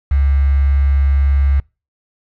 sine tone with quantisation, 69.3 Hz, C#2, in tune, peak -10 dBFS, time 0.11-1.6 s, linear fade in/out 5 ms, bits 5, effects noise-tail reverb RT60 0.3 s tail -26 dB re dry + low-pass 2000 Hz 12 dB/octave

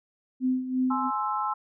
sine tone with tremolo, 256.6 Hz, C4, 34 cents flat, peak -21 dBFS, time 0.4-1.11 s, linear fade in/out 50 ms, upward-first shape sine, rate 2.9 Hz, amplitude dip 70%
sine chord, Ab augmented, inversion none, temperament equal with one note detuned, 843.2 / 1046.5 / 1318.5 Hz, Ab5 / C6 / E6, +26 / 0 / 0 cents, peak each -30 dBFS, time 0.9-1.54 s, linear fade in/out 10 ms
effects none

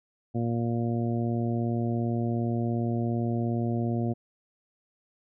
harmonic tone, 117.3 Hz, A#2, 11 cents sharp, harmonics 1 / 2 / 3 / 4 / 5 / 6, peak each -28 / -29 / -34 / -41 / -40 / -39 dBFS, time 0.34-4.14 s, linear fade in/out 20 ms, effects none

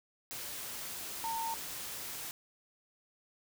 sine tone in noise, 910 Hz, A#5, 42 cents flat, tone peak -34 dBFS, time 1.24-1.54 s, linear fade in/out 0 ms, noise white, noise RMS -42 dBFS, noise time 0.31-2.31 s, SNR +5 dB, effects none

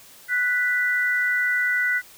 sine tone pair together, 1480 / 1975.6 Hz, F#6 / B6, 0 / 0 cents, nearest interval perfect fourth, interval 500 cents, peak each -22 dBFS, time 0.28-2.02 s, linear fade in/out 50 ms, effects white hiss -48 dBFS RMS until 2.17 s

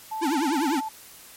sine tone, 876 Hz, A5, 8 cents flat, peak -28 dBFS, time 0.11-0.89 s, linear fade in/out 10 ms
square tone with vibrato, 297.1 Hz, D4, 20 cents sharp, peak -23 dBFS, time 0.21-0.81 s, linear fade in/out 20 ms, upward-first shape triangle, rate 10 Hz, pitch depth 290 cents each way
effects white hiss -47 dBFS RMS until 1.36 s + MP3 64 kbps

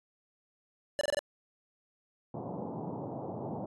square tone bursts, 583 Hz, D5, 13 cents flat, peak -28 dBFS, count 5, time 0.99-1.191 s, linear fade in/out 0 ms, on 21 ms, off 24 ms
pink band-pass noise, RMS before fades -39 dBFS, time 2.34-3.66 s, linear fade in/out 5 ms, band 110 to 940 Hz, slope 48 dB/octave
effects resampled to 24000 Hz

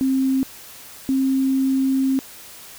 sine tone pair in turn, 265.3 / 266.6 Hz, C4 / C4, +24 / +33 cents, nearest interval unison, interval 9 cents, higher second, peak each -16 dBFS, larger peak neither, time 0.01-0.43 / 1.09-2.19 s, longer second, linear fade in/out 0 ms, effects white hiss -41 dBFS RMS until 2.78 s

